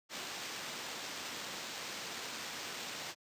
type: noise with sample-and-hold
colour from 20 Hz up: blue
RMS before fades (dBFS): -43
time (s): 0.09-3.15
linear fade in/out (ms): 50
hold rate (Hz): 11025
effects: high-pass 150 Hz 12 dB/octave + resampled to 32000 Hz